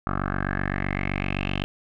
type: tone with low-pass filter sweep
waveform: 10% pulse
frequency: 47.8 Hz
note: G1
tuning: 43 cents flat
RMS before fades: -27 dBFS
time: 0.07-1.64 s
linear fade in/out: 0 ms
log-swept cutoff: 1300 to 3000 Hz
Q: 6.1
effects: none